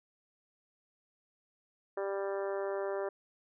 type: harmonic tone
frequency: 196.9 Hz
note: G3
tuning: 8 cents sharp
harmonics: 2 / 3 / 4 / 5 / 6 / 7 / 8 / 9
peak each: -35 / -37 / -45 / -46 / -48 / -50 / -51 / -52 dBFS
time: 1.97-3.09 s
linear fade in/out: 5 ms
effects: none